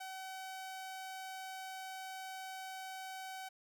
sawtooth tone, 759 Hz, F#5, 44 cents sharp, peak -40 dBFS, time 0-3.49 s, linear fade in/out 10 ms, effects none

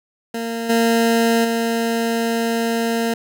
20% pulse tone with level steps, 230 Hz, A#3, 23 cents flat, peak -18 / -9 / -13 dBFS, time 0.34-3.14 s, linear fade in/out 5 ms, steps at 0.69 / 1.44 s, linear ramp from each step 10 ms, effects none

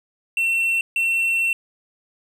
triangle tone bursts at uneven times, 2706 Hz, E7, 45 cents sharp, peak -16 dBFS, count 2, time 0.37-0.81 / 0.96-1.53 s, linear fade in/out 2 ms, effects none

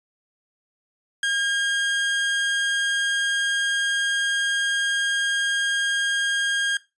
30% pulse tone, 1618 Hz, G#6, 46 cents flat, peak -18 dBFS, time 1.23-6.77 s, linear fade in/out 2 ms, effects noise-tail reverb RT60 0.2 s tail -17 dB re dry + resampled to 22050 Hz

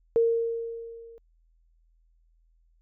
sine tone with level ramp, 460.9 Hz, A#4, 20 cents flat, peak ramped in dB -17 to -46 dBFS, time 0.16-1.18 s, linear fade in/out 0 ms, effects added 41 Hz sine -61 dBFS peak until 2.81 s

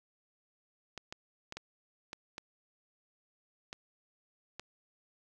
clicks, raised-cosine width 0.2 ms, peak -24 dBFS, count 8, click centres 0.977 / 1.125 / 1.524 / 1.57 / 2.131 / 2.381 / 3.729 / 4.596 s, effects none

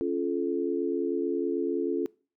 sine chord, Db augmented, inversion none, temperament just, 277.2 / 346.5 / 433.1 Hz, Db4 / F4 / A4, 0 / -14 / -27 cents, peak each -31 / -29 / -31 dBFS, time 0.01-2.06 s, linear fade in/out 0 ms, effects noise-tail reverb RT60 0.4 s tail -23 dB re dry

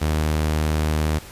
sawtooth tone, 77.1 Hz, D#2, 15 cents flat, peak -15 dBFS, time 0.01-1.19 s, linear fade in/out 10 ms, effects pink hiss -41 dBFS RMS until 1.31 s + resampled to 32000 Hz

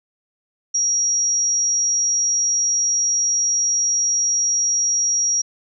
sine tone, 5680 Hz, F8, 28 cents sharp, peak -16 dBFS, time 0.74-5.42 s, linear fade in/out 10 ms, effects none

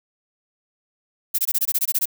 violet noise bursts, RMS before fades -20 dBFS, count 11, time 1.34-2.056 s, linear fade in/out 10 ms, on 46 ms, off 21 ms, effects none

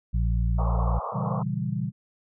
harmonic tone, 57.4 Hz, A#1, 26 cents flat, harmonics 1 / 2 / 3, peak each -22 / -28 / -32 dBFS, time 0.13-1 s, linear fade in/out 20 ms
white band-pass noise, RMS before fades -33 dBFS, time 0.58-1.43 s, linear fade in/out 10 ms, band 440 to 1200 Hz, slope 96 dB/octave
sine chord, A# diminished seventh, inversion none, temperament equal with one note detuned, 118.99 / 138.59 / 164.81 / 196 Hz, A#2 / C#3 / E3 / G3, +36 / 0 / 0 / 0 cents, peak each -31 dBFS, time 1.12-1.92 s, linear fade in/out 50 ms
effects none

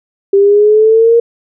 sine exponential sweep, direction up, 393.2 to 470 Hz, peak -4 dBFS, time 0.33-1.2 s, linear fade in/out 5 ms, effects none

